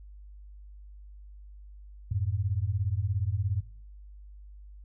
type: beating tone pair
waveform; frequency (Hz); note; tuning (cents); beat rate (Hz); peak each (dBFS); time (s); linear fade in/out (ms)
sine; 90 / 107; F#2 / A2; -47 / -48; 17; -29; 2.11-3.61; 5
effects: noise-tail reverb RT60 0.5 s tail -18 dB re dry + added 50 Hz sine -45 dBFS peak until 4.84 s